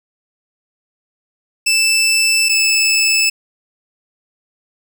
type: tone pair in turn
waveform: 20% pulse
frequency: 2644 / 2623 Hz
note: E7 / E7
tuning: +5 / -9 cents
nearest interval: unison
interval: 14 cents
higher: first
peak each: -7 dBFS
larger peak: neither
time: 1.66-2.49 / 2.49-3.3 s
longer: first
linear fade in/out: 10 ms
effects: none